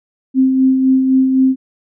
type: tone with tremolo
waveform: sine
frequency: 262.5 Hz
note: C4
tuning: 6 cents sharp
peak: -7 dBFS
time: 0.34-1.56 s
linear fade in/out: 50 ms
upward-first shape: sine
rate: 3.9 Hz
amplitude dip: 40%
effects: none